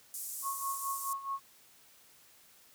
white band-pass noise, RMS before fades -41 dBFS, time 0.14-1.13 s, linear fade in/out 0 ms, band 6900 to 14000 Hz, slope 24 dB/octave
sine tone with tremolo, 1096 Hz, C#6, 20 cents flat, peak -32 dBFS, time 0.42-1.4 s, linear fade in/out 50 ms, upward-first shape sine, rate 4.7 Hz, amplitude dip 75%
effects white hiss -61 dBFS RMS until 2.74 s + high-pass 60 Hz 12 dB/octave

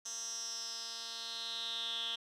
10% pulse tone with band-pass filter sweep, 229.8 Hz, A#3, 25 cents flat, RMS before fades -41 dBFS, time 0.05-2.16 s, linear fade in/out 10 ms, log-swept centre 6300 to 3300 Hz, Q 6.6, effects none

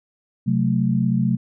sine chord, F# diminished, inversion second, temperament equal with one note detuned, 130.81 / 183.72 / 220 Hz, C3 / F#3 / A3, 0 / -12 / 0 cents, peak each -21 dBFS, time 0.46-1.37 s, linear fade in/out 20 ms, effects none

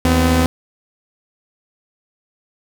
sawtooth tone pair together, 79.8 / 254 Hz, D#2 / B3, +44 / +49 cents, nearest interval octave + minor sixth, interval 2005 cents, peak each -11 dBFS, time 0.05-0.46 s, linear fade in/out 0 ms, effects none

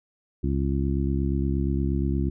harmonic tone, 68.5 Hz, C#2, 20 cents flat, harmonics 1 / 2 / 3 / 4 / 5, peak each -25 / -28 / -30 / -31 / -32 dBFS, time 0.43-2.3 s, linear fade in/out 10 ms, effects none

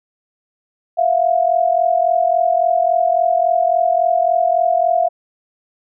sine tone pair together, 667.4 / 711 Hz, E5 / F5, +21 / +31 cents, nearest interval minor second, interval 110 cents, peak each -15 dBFS, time 0.97-5.09 s, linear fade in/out 20 ms, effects none

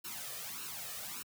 white noise with flanger, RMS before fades -43 dBFS, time 0.04-1.23 s, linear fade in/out 10 ms, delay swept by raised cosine 0.73 to 1.69 ms, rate 1.7 Hz, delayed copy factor +0.75, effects high-pass 100 Hz 12 dB/octave

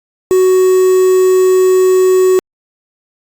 triangle tone with quantisation, 372 Hz, F#4, 9 cents sharp, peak -4 dBFS, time 0.31-2.39 s, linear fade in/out 0 ms, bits 4, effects Opus 48 kbps

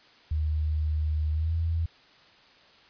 sine tone with pitch glide, 76.9 to 82.42 Hz, D#2 to E2, -20 to 0 cents, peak -24 dBFS, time 0.31-1.86 s, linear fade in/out 5 ms, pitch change +120 cents, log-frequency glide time 1.33-1.54 s, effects white hiss -56 dBFS RMS until 2.89 s + resampled to 11025 Hz

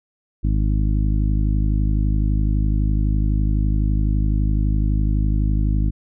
harmonic tone, 51.91 Hz, G#1, in tune, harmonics 1 / 2 / 3 / 4 / 5 / 6, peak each -17 / -23 / -27 / -29 / -31 / -33 dBFS, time 0.43-5.91 s, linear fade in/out 20 ms, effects none

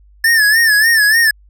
square tone with vibrato, 1760 Hz, A6, in tune, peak -9 dBFS, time 0.24-1.31 s, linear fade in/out 5 ms, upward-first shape sine, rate 3.4 Hz, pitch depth 98 cents each way, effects added 50 Hz sine -43 dBFS peak until 1.49 s

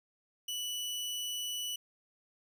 sawtooth tone, 2960 Hz, F#7, in tune, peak -32 dBFS, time 0.48-1.76 s, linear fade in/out 5 ms, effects none

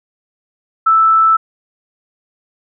sine tone, 1318.5 Hz, E6, in tune, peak -7 dBFS, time 0.86-1.37 s, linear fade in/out 10 ms, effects none

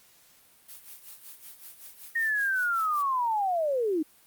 blue noise with tremolo, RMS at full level -44 dBFS, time 0.68-3.03 s, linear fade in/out 10 ms, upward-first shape sine, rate 5.3 Hz, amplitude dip 75%
sine linear sweep, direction down, 1867 to 293.7 Hz, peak -24 dBFS, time 2.15-4.03 s, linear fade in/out 10 ms
effects white hiss -59 dBFS RMS until 4.26 s + Opus 48 kbps

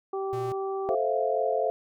harmonic tone, 387.9 Hz, G4, 18 cents flat, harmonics 1 / 2 / 3, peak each -29 / -35 / -39 dBFS, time 0.13-0.95 s, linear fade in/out 5 ms
square tone, 120 Hz, B2, 49 cents flat, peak -36 dBFS, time 0.33-0.52 s, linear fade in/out 0 ms
sine chord, F major seventh, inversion first, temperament just, 436.5 / 523.8 / 654.8 / 698.5 Hz, A4 / C5 / E5 / F5, -14 / +2 / -12 / 0 cents, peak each -29 dBFS, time 0.89-1.7 s, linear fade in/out 0 ms
effects none

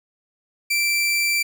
sawtooth tone, 2343 Hz, D7, 5 cents flat, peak -15 dBFS, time 0.7-1.43 s, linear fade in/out 10 ms, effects none

